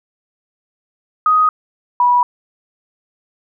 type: tone pair in turn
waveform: sine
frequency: 1251 / 976.4 Hz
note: D#6 / B5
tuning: +9 / -20 cents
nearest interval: major third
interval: 429 cents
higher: first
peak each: -9 / -9 dBFS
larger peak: neither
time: 1.26-1.49 / 2-2.23 s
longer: neither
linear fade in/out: 2 ms
effects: none